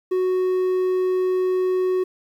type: tone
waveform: triangle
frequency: 369.5 Hz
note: F#4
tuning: 2 cents flat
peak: -16 dBFS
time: 0.11-2.04 s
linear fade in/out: 10 ms
effects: 9-bit